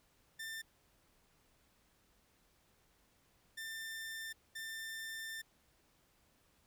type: tone bursts at uneven times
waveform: sawtooth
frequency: 1790 Hz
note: A6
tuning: 29 cents sharp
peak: -39 dBFS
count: 3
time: 0.39-0.62 / 3.57-4.33 / 4.55-5.42 s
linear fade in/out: 10 ms
effects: pink hiss -72 dBFS RMS until 6.66 s